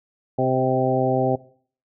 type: harmonic tone with a mistuned harmonic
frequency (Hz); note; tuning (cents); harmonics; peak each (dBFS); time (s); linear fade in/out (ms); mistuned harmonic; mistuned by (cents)
130; C3; -11; 1 / 2 / 3 / 4 / 5 / 6; -25 / -25 / -25 / -25 / -25 / -25; 0.38-1.36; 10; 5; -17
effects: noise-tail reverb RT60 0.5 s tail -19 dB re dry